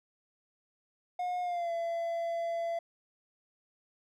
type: tone with pitch glide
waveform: triangle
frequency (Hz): 719 to 674.7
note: F#5 to E5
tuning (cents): -50 to +40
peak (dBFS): -29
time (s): 1.19-2.79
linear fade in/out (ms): 5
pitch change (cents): -110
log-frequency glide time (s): 1.42-1.72
effects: none